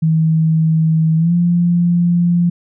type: tone with pitch glide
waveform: sine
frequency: 160 to 173.48 Hz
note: D#3 to F3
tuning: +49 to -11 cents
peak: -10 dBFS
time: 0.02-2.5 s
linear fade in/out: 10 ms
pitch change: +140 cents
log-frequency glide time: 1.17-1.33 s
effects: none